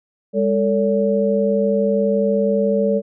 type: tone cluster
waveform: sine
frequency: 203.6 / 447 / 567 Hz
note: G#3 / A4 / C#5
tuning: -34 / +27 / +39 cents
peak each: -19 dBFS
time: 0.33-3.02 s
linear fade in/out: 50 ms
effects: none